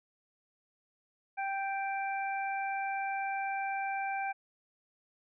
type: harmonic tone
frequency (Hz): 784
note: G5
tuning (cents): 0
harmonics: 1 / 2 / 3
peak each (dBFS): -33 / -40 / -40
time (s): 1.37-4.33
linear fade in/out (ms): 20
effects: none